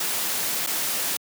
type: noise with dropouts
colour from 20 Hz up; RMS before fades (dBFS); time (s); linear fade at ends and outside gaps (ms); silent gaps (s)
white; -26; 0-1.17; 5; 0.665-0.671
effects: high-pass 150 Hz 12 dB/octave